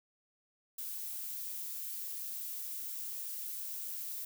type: noise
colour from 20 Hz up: violet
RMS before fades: -41 dBFS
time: 0.78-4.25 s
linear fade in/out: 5 ms
effects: none